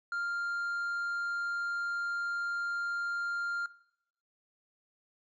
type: tone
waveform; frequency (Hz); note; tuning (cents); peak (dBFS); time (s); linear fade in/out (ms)
triangle; 1396.9; F6; 0; -30; 0.12-3.66; 2
effects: noise-tail reverb RT60 0.7 s tail -18 dB re dry + resampled to 16000 Hz